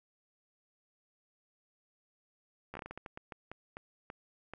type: slowing click train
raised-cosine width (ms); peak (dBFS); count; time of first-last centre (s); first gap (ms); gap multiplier
0.5; -28; 15; 2.74-4.536; 13; 1.31
effects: none